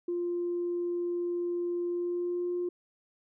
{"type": "tone with pitch glide", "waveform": "sine", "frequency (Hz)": [349.2, 353.7], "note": ["F4", "F4"], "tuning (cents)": [0, 22], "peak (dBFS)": -28, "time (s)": [0.08, 2.69], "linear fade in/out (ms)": 5, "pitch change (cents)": 22, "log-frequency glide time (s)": [1.88, 2.53], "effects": ["tanh soft clip ceiling -24 dBFS"]}